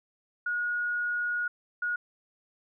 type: tone bursts at uneven times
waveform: sine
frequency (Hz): 1446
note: F#6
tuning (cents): -40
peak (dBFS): -27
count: 2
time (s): 0.46-1.48 / 1.82-1.96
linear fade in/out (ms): 5
effects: none